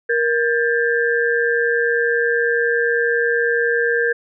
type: tone cluster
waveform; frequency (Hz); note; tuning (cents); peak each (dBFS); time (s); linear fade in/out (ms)
sine; 470 / 1599 / 1749; A#4 / G6 / A6; +14 / +34 / -11; -18 / -19 / -23; 0.09-4.13; 10
effects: none